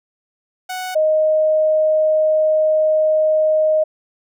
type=tone pair in turn; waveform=sawtooth / sine; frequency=740 / 622.3 Hz; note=F#5 / D#5; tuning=0 / 0 cents; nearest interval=minor third; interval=300 cents; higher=first; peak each=-20 / -12 dBFS; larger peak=second; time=0.69-0.95 / 0.95-3.84 s; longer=second; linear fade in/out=10 ms; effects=none